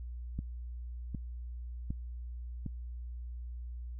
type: click train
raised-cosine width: 5 ms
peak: -24 dBFS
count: 4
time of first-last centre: 0.39-2.663 s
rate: 1.32 Hz
effects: added 60 Hz sine -39 dBFS peak until 3.99 s